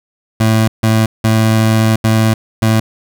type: tone bursts at uneven times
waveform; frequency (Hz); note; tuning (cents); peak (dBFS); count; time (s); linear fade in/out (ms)
25% pulse; 110.7; A2; +11; -5; 5; 0.4-0.68 / 0.83-1.06 / 1.24-1.96 / 2.04-2.34 / 2.62-2.8; 5
effects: none